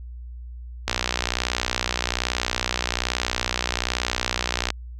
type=click train; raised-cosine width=0.2 ms; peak=-4 dBFS; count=235; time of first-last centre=0.88-4.704 s; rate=61.2 Hz; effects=added 60 Hz sine -34 dBFS peak until 4.99 s